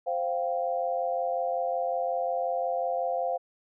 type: chord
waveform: sine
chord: C suspended fourth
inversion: none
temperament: equal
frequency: 523.3 / 698.5 / 784 Hz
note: C5 / F5 / G5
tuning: 0 / 0 / 0 cents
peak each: -30 / -29 / -34 dBFS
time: 0.06-3.38 s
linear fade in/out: 20 ms
effects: none